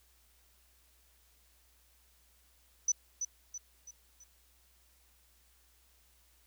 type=tone with echo; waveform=sine; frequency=5980 Hz; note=F#8; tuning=17 cents sharp; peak=-25 dBFS; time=2.88-2.92 s; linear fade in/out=5 ms; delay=330 ms; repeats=4; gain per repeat=-7 dB; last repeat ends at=4.24 s; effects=added 60 Hz sine -68 dBFS peak until 6.46 s + white hiss -68 dBFS RMS until 6.46 s